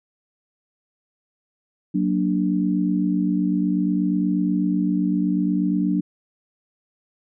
sine chord, Gb augmented, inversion none, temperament equal, 185 / 233.1 / 293.7 Hz, Gb3 / Bb3 / D4, 0 / 0 / 0 cents, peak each -21 / -26 / -22 dBFS, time 1.94-6.01 s, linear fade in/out 10 ms, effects none

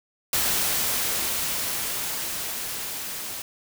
white noise with level ramp, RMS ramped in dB -23 to -34 dBFS, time 0.33-3.42 s, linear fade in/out 2 ms, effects none

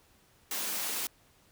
white high-pass noise, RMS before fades -34 dBFS, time 0.51-1.07 s, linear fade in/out 2 ms, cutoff 180 Hz, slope 96 dB/octave, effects pink hiss -64 dBFS RMS until 1.51 s

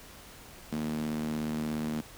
sawtooth tone with high-pass filter, 76.9 Hz, D#2, 20 cents flat, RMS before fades -33 dBFS, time 0.72-2.01 s, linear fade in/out 5 ms, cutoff 210 Hz, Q 5.3, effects pink hiss -50 dBFS RMS until 2.17 s

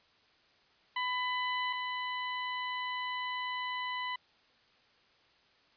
20% pulse tone pair in turn, 999 / 999 Hz, B5 / B5, +20 / +20 cents, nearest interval unison, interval 0 cents, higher neither, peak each -26 / -29 dBFS, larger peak first, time 0.96-1.73 / 1.73-4.16 s, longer second, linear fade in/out 5 ms, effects white hiss -66 dBFS RMS until 5.76 s + resampled to 11025 Hz

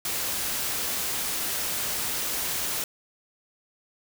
white noise, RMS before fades -29 dBFS, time 0.05-2.84 s, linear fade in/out 2 ms, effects none

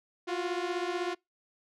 sawtooth beating tone pair, 347.3 / 363.3 Hz, F4 / F#4, -10 / -32 cents, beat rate 16 Hz, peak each -29 / -30 dBFS, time 0.27-1.15 s, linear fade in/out 20 ms, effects noise-tail reverb RT60 0.2 s tail -26 dB re dry + low-pass 5000 Hz 12 dB/octave

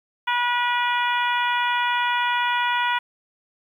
harmonic tone, 484.9 Hz, B4, 32 cents flat, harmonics 2 / 3 / 4 / 5 / 6 / 7, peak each -22 / -26 / -28 / -30 / -32 / -33 dBFS, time 0.27-2.99 s, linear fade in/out 10 ms, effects 9-bit

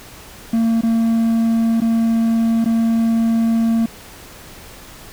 triangle tone with dropouts, 227.6 Hz, A#3, 41 cents flat, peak -11 dBFS, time 0.53-3.86 s, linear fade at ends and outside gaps 5 ms, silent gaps 0.811-0.833 / 1.804-1.817 / 2.645-2.658 s, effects pink hiss -39 dBFS RMS until 5.12 s

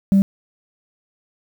sine tone, 195.6 Hz, G3, 4 cents flat, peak -8 dBFS, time 0.12-0.22 s, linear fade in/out 0 ms, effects tanh soft clip ceiling -8 dBFS + 7-bit

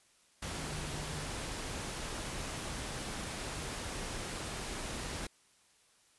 sine tone in noise, 150.7 Hz, D3, 45 cents sharp, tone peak -44 dBFS, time 0.58-1.25 s, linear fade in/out 5 ms, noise pink, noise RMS -40 dBFS, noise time 0.42-5.27 s, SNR -7 dB, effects white hiss -67 dBFS RMS until 6.18 s + resampled to 24000 Hz

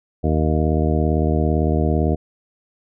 harmonic tone, 77.78 Hz, D#2, in tune, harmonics 1 / 2 / 3 / 4 / 5 / 6 / 8 / 9, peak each -19 / -22 / -24 / -25 / -26 / -27 / -28 / -29 dBFS, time 0.23-2.16 s, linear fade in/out 20 ms, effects none

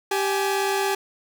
sawtooth tone pair together, 391.9 / 841.5 Hz, G4 / G#5, 0 / +23 cents, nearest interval octave + minor second, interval 1323 cents, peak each -19 / -22 dBFS, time 0.11-0.95 s, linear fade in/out 5 ms, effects none

